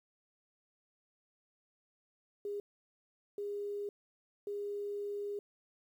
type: tone bursts at uneven times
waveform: sine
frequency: 408.1 Hz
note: G#4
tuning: 30 cents flat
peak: -36 dBFS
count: 3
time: 2.45-2.6 / 3.38-3.89 / 4.47-5.39 s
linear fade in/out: 2 ms
effects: 11-bit